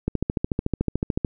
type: click train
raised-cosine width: 3 ms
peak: -9 dBFS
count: 17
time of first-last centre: 0.08-1.248 s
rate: 13.7 Hz
effects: none